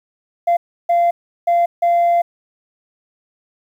sine tone bursts at uneven times, 690 Hz, F5, 21 cents flat, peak -9 dBFS, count 4, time 0.47-0.57 / 0.89-1.11 / 1.47-1.66 / 1.82-2.22 s, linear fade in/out 10 ms, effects tanh soft clip ceiling -10 dBFS + 8-bit

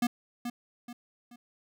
square tone with echo, 240.7 Hz, B3, 44 cents flat, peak -25 dBFS, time 0.02-0.07 s, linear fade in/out 5 ms, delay 430 ms, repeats 3, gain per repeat -8 dB, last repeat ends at 1.36 s, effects none

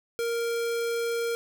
square tone, 466.2 Hz, A#4, in tune, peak -27 dBFS, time 0.19-1.35 s, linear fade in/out 0 ms, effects none

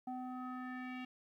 square tone with low-pass filter sweep, 253.4 Hz, B3, 45 cents sharp, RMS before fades -44 dBFS, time 0.07-1.05 s, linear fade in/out 5 ms, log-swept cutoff 770 to 2700 Hz, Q 3.6, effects 13-bit

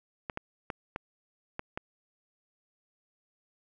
clicks, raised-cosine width 0.5 ms, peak -19 dBFS, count 6, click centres 0.298 / 0.374 / 0.702 / 0.961 / 1.594 / 1.775 s, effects none

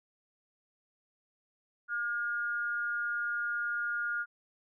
sine tone with amplitude modulation, 1425 Hz, F6, 34 cents sharp, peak -28 dBFS, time 1.88-4.26 s, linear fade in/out 50 ms, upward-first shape sine, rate 218 Hz, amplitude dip 55%, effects none

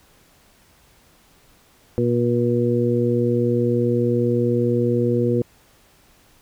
harmonic tone, 120 Hz, B2, 49 cents flat, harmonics 1 / 2 / 3 / 4, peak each -22 / -22 / -22 / -22 dBFS, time 1.98-5.42 s, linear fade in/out 0 ms, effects pink hiss -55 dBFS RMS until 6.41 s

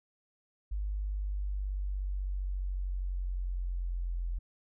sine linear sweep, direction down, 50.8 to 43 Hz, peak -31 dBFS, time 0.71-4.39 s, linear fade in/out 10 ms, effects none

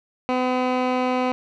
15% pulse tone with low-pass filter, 253.3 Hz, B3, 44 cents sharp, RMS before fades -22 dBFS, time 0.29-1.32 s, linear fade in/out 0 ms, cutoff 2600 Hz, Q 0.82, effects none

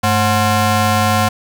20% pulse ring-modulated tone, 318.1 Hz, D#4, 38 cents sharp, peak -4 dBFS, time 0.03-1.29 s, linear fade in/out 10 ms, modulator 417 Hz, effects none

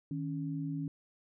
sine tone pair together, 156.08 / 278.1 Hz, D#3 / C#4, +6 / +6 cents, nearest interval minor seventh, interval 1000 cents, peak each -36 / -37 dBFS, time 0.11-0.88 s, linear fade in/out 2 ms, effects none

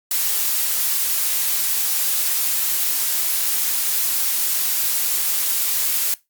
blue noise, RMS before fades -20 dBFS, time 0.11-6.14 s, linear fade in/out 2 ms, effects noise-tail reverb RT60 0.2 s tail -20 dB re dry + Opus 48 kbps

